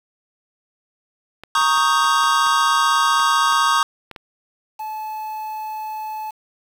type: clicks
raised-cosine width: 0.3 ms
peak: -20 dBFS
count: 11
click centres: 1.436 / 1.576 / 1.614 / 1.775 / 2.044 / 2.238 / 2.467 / 3.197 / 3.524 / 4.113 / 4.162 s
type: chord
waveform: square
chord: Eb dominant seventh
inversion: second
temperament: equal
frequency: 932.3 / 1108.7 / 1244.5 / 1568 Hz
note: Bb5 / Db6 / Eb6 / G6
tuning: 0 / 0 / 0 / 0 cents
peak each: -23 / -19 / -20 / -24 dBFS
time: 1.55-3.83 s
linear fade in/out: 2 ms
type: tone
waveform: triangle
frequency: 865 Hz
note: A5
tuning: 30 cents flat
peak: -24 dBFS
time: 4.79-6.31 s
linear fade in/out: 10 ms
effects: low-pass 9000 Hz 12 dB/octave + 7-bit